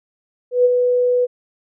sine tone with ADSR envelope, 493.9 Hz, B4, in tune, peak -8 dBFS, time 0.51-1.27 s, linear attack 140 ms, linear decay 27 ms, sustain -5 dB, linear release 30 ms, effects none

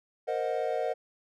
triangle chord, C half-diminished seventh, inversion third, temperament equal with one note detuned, 466.2 / 523.3 / 622.3 / 731.1 Hz, Bb4 / C5 / Eb5 / Gb5, 0 / 0 / 0 / -21 cents, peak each -31 / -32 / -31 / -32 dBFS, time 0.27-0.94 s, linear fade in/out 20 ms, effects none

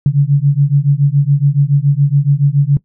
sine beating tone pair, 138.59 / 145.69 Hz, C#3 / D3, 0 / -14 cents, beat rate 7.1 Hz, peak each -11 dBFS, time 0.06-2.77 s, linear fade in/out 2 ms, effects noise-tail reverb RT60 0.1 s tail -20 dB re dry

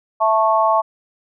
sine chord, A major, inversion second, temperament just, 660 / 880 / 1100 Hz, E5 / A5 / C#6, +2 / 0 / -14 cents, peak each -17 dBFS, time 0.2-0.82 s, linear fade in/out 20 ms, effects none

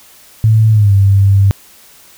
sine tone with pitch glide, 110 to 98.57 Hz, A2 to G2, 0 to +10 cents, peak -5 dBFS, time 0.44-1.51 s, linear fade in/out 0 ms, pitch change -190 cents, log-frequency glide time 0.71-0.93 s, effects white hiss -42 dBFS RMS until 2.17 s

